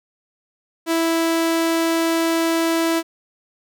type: tone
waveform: sawtooth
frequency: 329.6 Hz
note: E4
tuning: in tune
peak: -13 dBFS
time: 0.86-3.03 s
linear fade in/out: 50 ms
effects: none